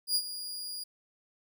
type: tone with ADSR envelope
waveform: sawtooth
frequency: 4855 Hz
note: D#8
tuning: 43 cents flat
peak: -21 dBFS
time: 0.07-0.84 s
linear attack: 85 ms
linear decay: 60 ms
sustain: -13 dB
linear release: 8 ms
effects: none